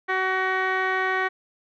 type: tone with low-pass filter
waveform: 15% pulse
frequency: 376.1 Hz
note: F#4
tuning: 28 cents sharp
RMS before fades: -24 dBFS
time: 0.08-1.29 s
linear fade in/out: 20 ms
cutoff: 2100 Hz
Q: 8
effects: none